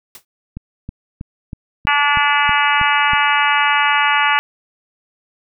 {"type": "noise with exponential decay", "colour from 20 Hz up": "white", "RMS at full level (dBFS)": -32, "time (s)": [0.15, 0.25], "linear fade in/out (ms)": 2, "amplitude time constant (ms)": 20}
{"type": "click train", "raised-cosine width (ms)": 5, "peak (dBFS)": -15, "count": 9, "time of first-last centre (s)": [0.57, 3.134], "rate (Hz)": 3.12}
{"type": "harmonic tone", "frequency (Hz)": 289.3, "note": "D4", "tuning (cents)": -26, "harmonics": [3, 4, 5, 6, 7, 8, 9, 10], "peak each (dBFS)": [-18, -19, -20, -21, -21, -22, -23, -23], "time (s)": [1.87, 4.39], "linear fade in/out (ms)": 0}
{"effects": []}